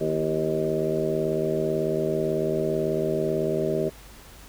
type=harmonic tone with a mistuned harmonic; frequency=78.1 Hz; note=D#2; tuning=7 cents sharp; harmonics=2 / 3 / 4 / 5 / 6 / 7 / 8; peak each=-31 / -33 / -33 / -26 / -33 / -33 / -29 dBFS; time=0-3.9 s; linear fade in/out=20 ms; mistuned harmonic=4; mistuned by=+61 cents; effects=added 50 Hz sine -48 dBFS peak until 4.48 s + pink hiss -48 dBFS RMS until 4.48 s